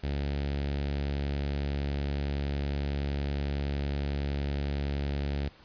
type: tone with notch filter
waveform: sawtooth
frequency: 70.8 Hz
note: C#2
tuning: 37 cents sharp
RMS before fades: -31 dBFS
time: 0.03-5.49 s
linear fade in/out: 10 ms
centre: 1100 Hz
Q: 1.3
effects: pink hiss -56 dBFS RMS until 5.64 s + resampled to 11025 Hz